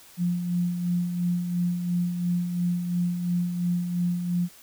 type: tone with tremolo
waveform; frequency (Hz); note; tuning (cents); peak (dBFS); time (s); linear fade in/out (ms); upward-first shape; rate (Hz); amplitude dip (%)
sine; 175.9; F3; +13; -21; 0.17-4.49; 50; sine; 2.9; 50
effects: white hiss -51 dBFS RMS until 4.62 s